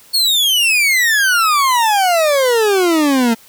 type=exponential sweep; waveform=40% pulse; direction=down; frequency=4435 to 222.7 Hz; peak=-10 dBFS; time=0.13-3.35 s; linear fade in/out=20 ms; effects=white hiss -45 dBFS RMS until 3.48 s